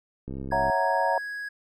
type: click train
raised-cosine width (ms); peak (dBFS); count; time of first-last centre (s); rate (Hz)
3; -23; 29; 0.28-0.699; 66.9
type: tone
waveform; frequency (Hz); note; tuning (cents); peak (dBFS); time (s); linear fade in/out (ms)
triangle; 1661.2; G#6; 0; -30; 0.51-1.49; 10
type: chord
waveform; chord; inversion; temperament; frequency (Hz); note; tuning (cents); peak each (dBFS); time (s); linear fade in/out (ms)
sine; F# dominant seventh; second; equal; 554.4 / 659.3 / 740 / 932.3; C#5 / E5 / F#5 / A#5; 0 / 0 / 0 / 0; -29 / -28 / -28 / -25; 0.52-1.18; 2
effects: none